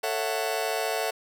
sawtooth chord, F# minor seventh, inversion first, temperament just, 444 / 555 / 666 / 740 Hz, A4 / C#5 / E5 / F#5, +16 / +2 / +18 / 0 cents, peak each -27 / -30 / -27 / -28 dBFS, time 0.03-1.11 s, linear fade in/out 10 ms, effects none

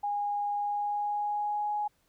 sine tone with pitch glide, 820 to 834.3 Hz, G#5 to G#5, -22 to +8 cents, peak -28 dBFS, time 0.03-1.88 s, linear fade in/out 10 ms, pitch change +30 cents, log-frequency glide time 0.54-1.72 s, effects pink hiss -71 dBFS RMS until 2.08 s

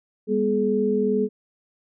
sine tone cluster, 201.9 / 244.3 / 424.8 Hz, G#3 / B3 / G#4, -49 / -19 / +39 cents, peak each -24 / -26 / -21 dBFS, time 0.27-1.29 s, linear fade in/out 50 ms, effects none

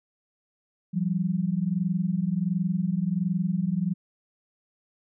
sine tone pair together, 169.51 / 190.9 Hz, E3 / G3, +49 / -46 cents, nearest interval major second, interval 205 cents, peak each -26 dBFS, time 0.93-3.94 s, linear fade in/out 20 ms, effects none

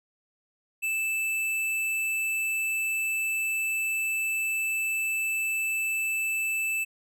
triangle tone with hard clipping, 2637 Hz, E7, in tune, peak -27 dBFS, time 0.82-6.85 s, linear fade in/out 20 ms, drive 18 dB, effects none

